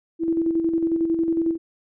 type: tone with tremolo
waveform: sine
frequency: 330 Hz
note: E4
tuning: 2 cents sharp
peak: -17 dBFS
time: 0.19-1.58 s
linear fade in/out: 50 ms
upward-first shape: square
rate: 11 Hz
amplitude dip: 45%
effects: none